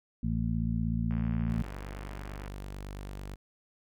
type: harmonic tone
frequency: 56.4 Hz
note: A1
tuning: 44 cents sharp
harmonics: 1 / 2 / 3 / 4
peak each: -33 / -33 / -33 / -33 dBFS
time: 0.23-1.62 s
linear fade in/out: 5 ms
type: click train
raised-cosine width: 0.5 ms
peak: -31 dBFS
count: 97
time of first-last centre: 1.11-2.478 s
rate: 70.2 Hz
type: tone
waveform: sawtooth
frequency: 49 Hz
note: G1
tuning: in tune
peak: -35 dBFS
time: 1.49-3.36 s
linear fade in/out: 20 ms
effects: none